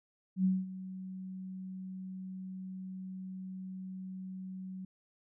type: tone with ADSR envelope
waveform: sine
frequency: 187.5 Hz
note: F#3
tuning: 23 cents sharp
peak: -24 dBFS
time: 0.36-4.85 s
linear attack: 86 ms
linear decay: 210 ms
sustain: -16 dB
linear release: 4 ms
effects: none